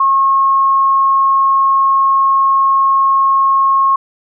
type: tone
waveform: sine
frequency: 1085 Hz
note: C#6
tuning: 37 cents flat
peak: -8 dBFS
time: 0-3.96 s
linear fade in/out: 5 ms
effects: none